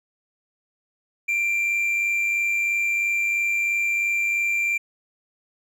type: tone with amplitude modulation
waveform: triangle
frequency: 2367 Hz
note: D7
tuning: 13 cents sharp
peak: -17 dBFS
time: 1.28-4.78 s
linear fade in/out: 10 ms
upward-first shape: sine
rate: 103 Hz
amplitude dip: 35%
effects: none